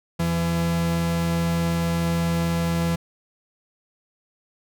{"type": "tone pair together", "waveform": "45% pulse", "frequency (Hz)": [83.4, 168.15], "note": ["E2", "E3"], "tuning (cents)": [21, 35], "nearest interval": "octave", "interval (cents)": 1214, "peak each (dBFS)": [-30, -21], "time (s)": [0.19, 2.96], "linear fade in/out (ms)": 10, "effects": []}